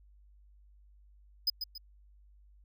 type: tone with echo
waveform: square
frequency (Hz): 5010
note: D#8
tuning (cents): +11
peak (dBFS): -26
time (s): 1.47-1.5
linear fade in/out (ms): 5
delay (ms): 140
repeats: 2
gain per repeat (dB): -8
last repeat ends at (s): 1.78
effects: added 50 Hz sine -57 dBFS peak until 2.64 s